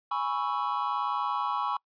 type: chord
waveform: triangle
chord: C# minor seventh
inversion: second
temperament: equal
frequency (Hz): 830.6 / 987.8 / 1108.7 / 1318.5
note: G#5 / B5 / C#6 / E6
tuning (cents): 0 / 0 / 0 / 0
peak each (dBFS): -32 / -31 / -29 / -34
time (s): 0.11-1.77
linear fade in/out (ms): 5
effects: noise-tail reverb RT60 0.1 s tail -26 dB re dry + resampled to 11025 Hz